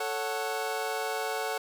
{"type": "chord", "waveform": "25% pulse", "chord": "F# minor", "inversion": "first", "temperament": "equal", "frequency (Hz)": [440, 554.4, 740], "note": ["A4", "C#5", "F#5"], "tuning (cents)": [0, 0, 0], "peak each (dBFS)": [-30, -33, -30], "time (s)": [0, 1.58], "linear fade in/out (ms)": 5, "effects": []}